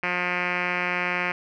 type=tone with low-pass filter; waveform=5% pulse; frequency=178.4 Hz; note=F3; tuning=37 cents sharp; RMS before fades=-26 dBFS; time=0.03-1.32 s; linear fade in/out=2 ms; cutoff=2400 Hz; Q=3.7; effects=none